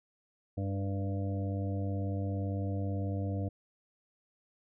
harmonic tone with a mistuned harmonic, 98 Hz, G2, in tune, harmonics 1 / 2 / 3 / 5 / 6 / 7, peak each -32 / -40 / -40 / -44 / -46 / -47 dBFS, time 0.57-3.49 s, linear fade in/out 10 ms, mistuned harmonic 2, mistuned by +27 cents, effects none

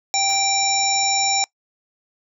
harmonic tone, 784 Hz, G5, in tune, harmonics 1 / 3 / 5 / 7 / 9, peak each -21 / -26 / -27 / -24 / -22 dBFS, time 0.14-1.44 s, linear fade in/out 0 ms
pink noise with exponential decay, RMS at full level -37 dBFS, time 0.29-0.7 s, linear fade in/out 0 ms, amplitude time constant 89 ms
clicks, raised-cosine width 5 ms, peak -27 dBFS, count 11, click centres 0.353 / 0.63 / 0.701 / 0.75 / 0.795 / 0.836 / 0.96 / 1.032 / 1.199 / 1.236 / 1.273 s
effects noise-tail reverb RT60 0.1 s tail -23 dB re dry + high-pass 400 Hz 12 dB/octave

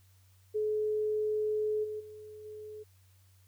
sine tone with level steps, 426.9 Hz, G#4, 48 cents sharp, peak -28 / -35 / -45 / -42 dBFS, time 0.54-2.84 s, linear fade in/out 20 ms, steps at 1.83 / 1.99 / 2.44 s, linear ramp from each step 20 ms, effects added 94 Hz sine -60 dBFS peak until 3.47 s + white hiss -69 dBFS RMS until 3.47 s

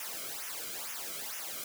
white noise with flanger, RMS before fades -40 dBFS, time 0-1.64 s, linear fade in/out 2 ms, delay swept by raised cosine 0.23 to 1.14 ms, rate 2.2 Hz, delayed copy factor -0.8, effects none

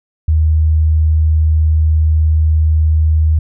sine tone, 78.3 Hz, D#2, 11 cents sharp, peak -8 dBFS, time 0.28-3.39 s, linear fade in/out 5 ms, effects none

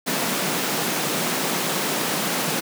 pink high-pass noise, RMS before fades -24 dBFS, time 0.06-2.61 s, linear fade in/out 20 ms, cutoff 150 Hz, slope 48 dB/octave, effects none

